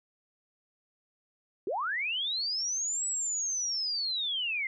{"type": "linear two-way sweep", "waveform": "sine", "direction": "up then down", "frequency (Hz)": [328.3, 7902, 2048], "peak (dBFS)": -29, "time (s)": [1.67, 4.67], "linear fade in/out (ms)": 2, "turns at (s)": 3.07, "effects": []}